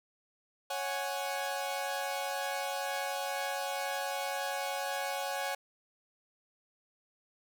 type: chord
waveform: sawtooth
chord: C# suspended fourth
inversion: none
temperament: equal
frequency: 554.4 / 740 / 830.6 Hz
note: C#5 / F#5 / G#5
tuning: 0 / 0 / 0 cents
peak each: -34 / -34 / -34 dBFS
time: 0.7-5.55 s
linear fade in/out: 5 ms
effects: none